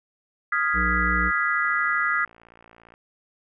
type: chord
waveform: sine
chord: F half-diminished seventh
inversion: third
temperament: equal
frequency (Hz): 1244.5 / 1396.9 / 1661.2 / 1975.5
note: Eb6 / F6 / Ab6 / Cb7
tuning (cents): 0 / 0 / 0 / 0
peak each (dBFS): -26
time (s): 0.52-2.25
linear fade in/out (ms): 5
type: harmonic tone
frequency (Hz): 60.5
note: B1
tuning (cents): -35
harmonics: 1 / 3 / 5 / 7 / 8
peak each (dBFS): -26 / -30 / -35 / -44 / -40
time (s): 0.73-1.32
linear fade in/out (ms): 50
type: click train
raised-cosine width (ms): 0.5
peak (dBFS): -34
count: 75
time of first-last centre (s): 1.65-2.939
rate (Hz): 57.4
effects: none